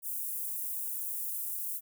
white high-pass noise, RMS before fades -36 dBFS, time 0.02-1.81 s, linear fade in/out 50 ms, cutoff 9900 Hz, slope 24 dB/octave, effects none

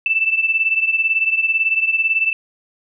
sine beating tone pair, 2646 / 2664 Hz, E7 / E7, +6 / +18 cents, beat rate 18 Hz, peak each -16 / -20 dBFS, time 0.06-2.33 s, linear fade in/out 2 ms, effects none

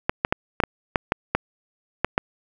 clicks, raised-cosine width 0.5 ms, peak -3 dBFS, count 10, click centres 0.095 / 0.249 / 0.325 / 0.602 / 0.637 / 0.958 / 1.121 / 1.35 / 2.046 / 2.179 s, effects 7-bit

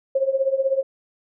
sine tone with tremolo, 537 Hz, C5, 45 cents sharp, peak -14 dBFS, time 0.15-0.83 s, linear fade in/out 5 ms, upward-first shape triangle, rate 16 Hz, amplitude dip 90%, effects none

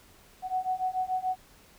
sine beating tone pair, 740 / 746.9 Hz, F#5 / F#5, 0 / +16 cents, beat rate 6.9 Hz, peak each -31 / -30 dBFS, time 0.42-1.37 s, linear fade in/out 50 ms, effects pink hiss -57 dBFS RMS until 1.78 s

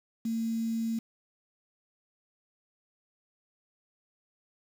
sine tone with quantisation, 226.8 Hz, A#3, 47 cents flat, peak -28 dBFS, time 0.25-0.99 s, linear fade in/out 5 ms, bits 8, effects none

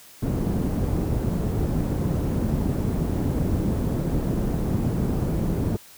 white low-pass noise, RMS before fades -24 dBFS, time 0.22-5.77 s, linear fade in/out 10 ms, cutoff 220 Hz, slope 12 dB/octave, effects white hiss -48 dBFS RMS until 5.97 s

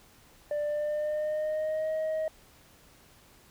sine tone with pitch glide, 591 to 629.8 Hz, D5 to D#5, +11 to +21 cents, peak -25 dBFS, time 0.51-2.28 s, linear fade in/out 2 ms, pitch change +110 cents, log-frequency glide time 0.63-1.91 s, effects tanh soft clip ceiling -27 dBFS + pink hiss -58 dBFS RMS until 3.5 s

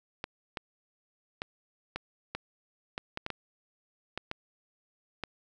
clicks, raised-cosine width 0.3 ms, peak -18 dBFS, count 12, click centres 0.241 / 0.572 / 1.419 / 1.96 / 2.35 / 2.979 / 3.174 / 3.264 / 3.303 / 4.176 / 4.314 / 5.237 s, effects none

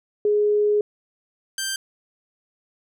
sine / 10% pulse tone pair in turn, 417.1 / 1574.8 Hz, G#4 / G6, +7 / +8 cents, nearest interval octave + major seventh, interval 2301 cents, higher second, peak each -16 dBFS, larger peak neither, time 0.25-0.81 / 1.58-1.76 s, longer first, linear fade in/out 2 ms, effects none

